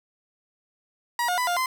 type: tone with pitch steps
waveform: 30% pulse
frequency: 957 / 717 / 995 / 704 / 1033 Hz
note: A#5 / F5 / B5 / F5 / C6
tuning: +45 / +45 / +13 / +14 / -22 cents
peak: -20 dBFS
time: 1.19-1.66 s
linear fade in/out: 2 ms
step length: 94 ms
effects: none